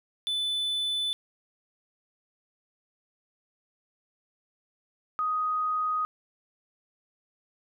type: tone pair in turn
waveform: triangle / sine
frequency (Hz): 3500 / 1248.9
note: A7 / D#6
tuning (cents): -10 / +6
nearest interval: octave + tritone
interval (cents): 1784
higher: first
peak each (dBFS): -25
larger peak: neither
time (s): 0.27-1.13 / 5.19-6.05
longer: neither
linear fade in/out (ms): 0
effects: none